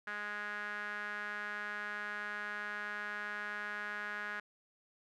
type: tone with band-pass filter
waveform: sawtooth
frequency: 207.7 Hz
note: G#3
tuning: in tune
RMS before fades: -41 dBFS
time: 0.07-4.4 s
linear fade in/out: 5 ms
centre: 1600 Hz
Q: 5.4
effects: none